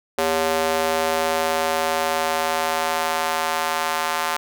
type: tone with high-pass filter sweep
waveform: square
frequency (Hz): 80.3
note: E2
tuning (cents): -45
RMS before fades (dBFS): -22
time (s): 0.18-4.37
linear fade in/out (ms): 5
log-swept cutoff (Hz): 490 to 940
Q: 1.6
effects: none